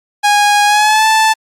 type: tone with pitch glide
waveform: sawtooth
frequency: 824 to 878.1 Hz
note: G#5 to A5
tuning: -14 to -4 cents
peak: -4 dBFS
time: 0.23-1.34 s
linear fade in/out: 20 ms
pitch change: +110 cents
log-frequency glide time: 0.66-1.06 s
effects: low-pass 10000 Hz 12 dB/octave + Opus 48 kbps